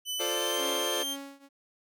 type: tone with pitch glide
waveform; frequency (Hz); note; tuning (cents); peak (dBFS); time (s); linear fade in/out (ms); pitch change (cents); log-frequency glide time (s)
sawtooth; 3000 to 3169; F#7 to G7; +23 to +18; -28; 0.05-1.17; 50; +95; 0.18-0.66
type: chord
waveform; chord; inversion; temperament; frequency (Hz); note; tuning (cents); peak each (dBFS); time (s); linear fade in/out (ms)
sawtooth; D minor seventh; first; equal; 349.2 / 440 / 523.3 / 587.3; F4 / A4 / C5 / D5; 0 / 0 / 0 / 0; -32; 0.19-1.04; 20
type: tone with tremolo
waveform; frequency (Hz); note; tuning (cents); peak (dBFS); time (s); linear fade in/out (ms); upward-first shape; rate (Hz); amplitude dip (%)
sawtooth; 277.5; C#4; +2; -33; 0.56-1.49; 50; triangle; 2.1; 95
effects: none